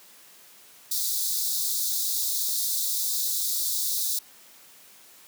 white high-pass noise, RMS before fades -27 dBFS, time 0.91-4.19 s, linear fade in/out 5 ms, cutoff 3600 Hz, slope 96 dB/octave, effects white hiss -52 dBFS RMS until 5.27 s + high-pass 150 Hz 12 dB/octave

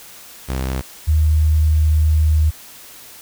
sawtooth / sine tone pair in turn, 65.41 / 77.47 Hz, C2 / D#2, 0 / -7 cents, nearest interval minor third, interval 293 cents, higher second, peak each -16 / -11 dBFS, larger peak second, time 0.48-0.82 / 1.07-2.51 s, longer second, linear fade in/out 20 ms, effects white hiss -40 dBFS RMS until 3.21 s

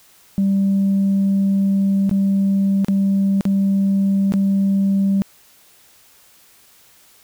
sine tone with dropouts, 196 Hz, G3, in tune, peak -12 dBFS, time 0.38-5.22 s, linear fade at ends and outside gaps 0 ms, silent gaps 2.094-2.112 / 2.846-2.884 / 3.409-3.453 / 4.322-4.338 s, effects tanh soft clip ceiling -11 dBFS + white hiss -51 dBFS RMS until 7.23 s

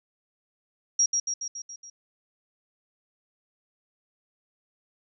sine tone with echo, 5660 Hz, F8, 22 cents sharp, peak -18 dBFS, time 0.99-1.06 s, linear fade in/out 5 ms, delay 140 ms, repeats 6, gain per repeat -4 dB, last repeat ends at 1.9 s, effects none

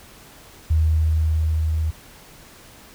sine tone with level ramp, 79 Hz, D#2, 27 cents sharp, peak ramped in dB -14 to -19 dBFS, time 0.7-1.91 s, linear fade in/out 10 ms, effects pink hiss -46 dBFS RMS until 2.94 s

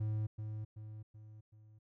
triangle tone with echo, 107.7 Hz, A2, 37 cents flat, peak -31 dBFS, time 0-0.27 s, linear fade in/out 10 ms, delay 380 ms, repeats 4, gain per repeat -6 dB, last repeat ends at 1.79 s, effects none

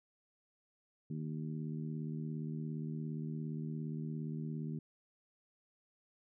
harmonic tone, 77.3 Hz, D#2, 11 cents flat, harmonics 2 / 3 / 4 / 5, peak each -39 / -43 / -50 / -53 dBFS, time 1.1-4.79 s, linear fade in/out 5 ms, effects none

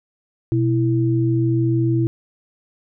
sine tone pair together, 123.61 / 330 Hz, B2 / E4, +2 / +2 cents, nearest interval octave + perfect fourth, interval 1700 cents, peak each -17 / -19 dBFS, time 0.52-2.07 s, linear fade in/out 0 ms, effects none

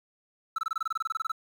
triangle tone bursts, 1318.5 Hz, E6, in tune, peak -24 dBFS, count 16, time 0.56-1.319 s, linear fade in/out 5 ms, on 24 ms, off 25 ms, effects 9-bit

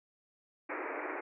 pink band-pass noise, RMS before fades -39 dBFS, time 0.69-1.21 s, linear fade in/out 10 ms, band 280 to 2400 Hz, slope 96 dB/octave, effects none

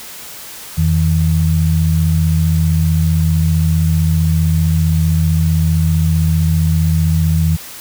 sine tone pair together, 84.6 / 160 Hz, E2 / D#3, +45 / +49 cents, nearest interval major seventh, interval 1104 cents, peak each -13 dBFS, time 0.77-7.57 s, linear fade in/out 20 ms, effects white hiss -32 dBFS RMS until 7.8 s

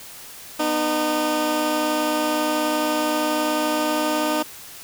15% pulse tone pair together, 246.9 / 305.6 Hz, B3 / D#4, 0 / -31 cents, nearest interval major third, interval 369 cents, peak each -22 / -14 dBFS, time 0.59-4.43 s, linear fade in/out 10 ms, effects white hiss -40 dBFS RMS until 4.83 s

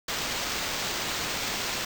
white noise with sample-and-hold, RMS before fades -31 dBFS, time 0.08-1.85 s, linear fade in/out 5 ms, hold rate 11025 Hz, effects none

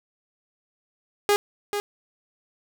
sawtooth tone with echo, 410 Hz, G#4, 22 cents flat, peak -13 dBFS, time 1.29-1.36 s, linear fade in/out 0 ms, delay 440 ms, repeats 1, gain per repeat -8 dB, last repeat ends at 1.8 s, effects none

